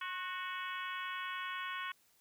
harmonic tone with a mistuned harmonic, 370 Hz, F#4, in tune, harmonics 3 / 4 / 5 / 6 / 7 / 8 / 9, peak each -42 / -44 / -46 / -48 / -49 / -50 / -51 dBFS, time 0.01-1.92 s, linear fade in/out 5 ms, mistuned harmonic 3, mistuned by -38 cents, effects white hiss -70 dBFS RMS until 2.2 s

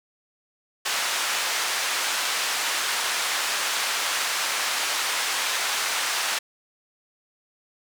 pink band-pass noise, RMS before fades -26 dBFS, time 0.85-6.39 s, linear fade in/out 10 ms, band 1100 to 8800 Hz, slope 12 dB/octave, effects none

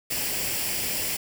white noise with comb filter, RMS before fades -28 dBFS, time 0.1-1.17 s, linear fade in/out 10 ms, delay 0.39 ms, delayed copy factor +0.55, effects none

